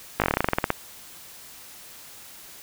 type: slowing click train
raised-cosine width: 0.5 ms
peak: -5 dBFS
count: 15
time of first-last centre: 0.2-0.704 s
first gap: 18 ms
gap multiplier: 1.1
effects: white hiss -45 dBFS RMS until 2.62 s